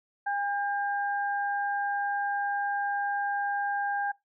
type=tone pair together; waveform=sine; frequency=809.8 / 1600 Hz; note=G#5 / G6; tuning=-44 / +35 cents; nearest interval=octave; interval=1179 cents; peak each=-28 / -32 dBFS; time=0.26-4.12 s; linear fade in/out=10 ms; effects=noise-tail reverb RT60 0.2 s tail -22 dB re dry